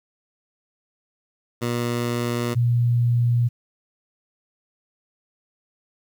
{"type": "tone pair in turn", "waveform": ["15% pulse", "sine"], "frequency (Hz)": [119.7, 119.7], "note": ["A#2", "A#2"], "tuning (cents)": [46, 46], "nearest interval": "unison", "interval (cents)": 0, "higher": "neither", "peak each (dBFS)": -16, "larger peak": "neither", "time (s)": [[1.61, 2.55], [2.55, 3.49]], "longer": "neither", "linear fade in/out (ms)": 20, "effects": ["9-bit"]}